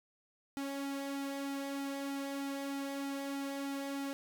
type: tone with flanger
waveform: sawtooth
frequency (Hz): 277.2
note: C#4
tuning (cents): 0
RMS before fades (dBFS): -39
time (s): 0.57-4.13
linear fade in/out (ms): 0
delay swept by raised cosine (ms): 1.8 to 2.9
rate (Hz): 3.2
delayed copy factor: -0.5
effects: none